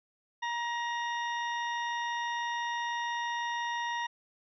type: harmonic tone with a mistuned harmonic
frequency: 946 Hz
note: A#5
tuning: 25 cents sharp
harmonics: 1 / 2 / 3 / 4 / 6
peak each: -33 / -36 / -45 / -44 / -51 dBFS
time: 0.42-4.07 s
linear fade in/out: 10 ms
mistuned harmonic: 4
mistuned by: -55 cents
effects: none